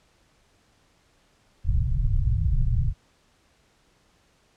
pink low-pass noise, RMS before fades -22 dBFS, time 1.64-2.94 s, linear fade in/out 50 ms, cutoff 140 Hz, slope 48 dB/octave, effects pink hiss -63 dBFS RMS until 4.56 s + low-pass 8000 Hz 12 dB/octave

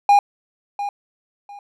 triangle tone with echo, 812 Hz, G#5, 39 cents flat, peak -7 dBFS, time 0.09-0.19 s, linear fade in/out 2 ms, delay 700 ms, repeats 2, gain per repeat -13 dB, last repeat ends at 1.59 s, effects none

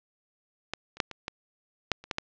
clicks, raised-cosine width 0.2 ms, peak -13 / -28 / -6 / -21 / -15 / -6 / -28 / -12 / -11 dBFS, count 9, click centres 0.736 / 0.97 / 1.002 / 1.113 / 1.281 / 1.917 / 2.04 / 2.112 / 2.184 s, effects low-pass 5000 Hz 12 dB/octave

